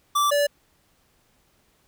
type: tone pair in turn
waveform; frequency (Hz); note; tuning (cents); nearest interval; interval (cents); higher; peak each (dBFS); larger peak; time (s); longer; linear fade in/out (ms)
square; 1166 / 578.3; D6 / D5; -13 / -27; octave; 1214; first; -19 / -19; neither; 0.15-0.31 / 0.31-0.47; neither; 10
effects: pink hiss -64 dBFS RMS until 1.87 s